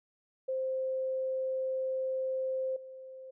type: tone with level steps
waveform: sine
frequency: 523.3 Hz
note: C5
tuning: in tune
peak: -30 / -44 dBFS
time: 0.48-3.31 s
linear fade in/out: 10 ms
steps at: 2.76 s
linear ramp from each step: 5 ms
effects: none